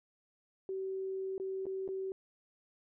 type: tone with dropouts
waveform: sine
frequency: 382.3 Hz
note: G4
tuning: 43 cents flat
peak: -35 dBFS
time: 0.69-2.12 s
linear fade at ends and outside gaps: 1 ms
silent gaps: 1.38-1.399 / 1.656-1.666 / 1.878-1.888 s
effects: none